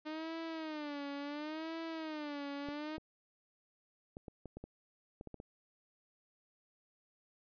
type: tone with vibrato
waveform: sawtooth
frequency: 304.4 Hz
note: D#4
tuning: 38 cents flat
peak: -36 dBFS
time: 0.05-2.98 s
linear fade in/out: 20 ms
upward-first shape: sine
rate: 0.71 Hz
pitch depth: 130 cents each way
type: clicks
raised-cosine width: 2 ms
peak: -33 dBFS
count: 11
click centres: 2.687 / 2.981 / 4.169 / 4.282 / 4.457 / 4.57 / 4.64 / 5.211 / 5.273 / 5.343 / 5.401 s
effects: resampled to 11025 Hz